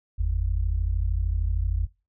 sine tone pair together, 48.86 / 82 Hz, G1 / E2, -5 / -9 cents, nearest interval major sixth, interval 896 cents, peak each -23 / -26 dBFS, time 0.18-1.87 s, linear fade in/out 20 ms, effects noise-tail reverb RT60 0.3 s tail -24 dB re dry

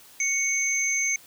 sine tone pair together, 2217 / 6277 Hz, C#7 / G8, 0 / +1 cents, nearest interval octave + tritone, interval 1801 cents, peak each -25 dBFS, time 0.2-1.16 s, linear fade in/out 2 ms, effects white hiss -51 dBFS RMS until 1.26 s

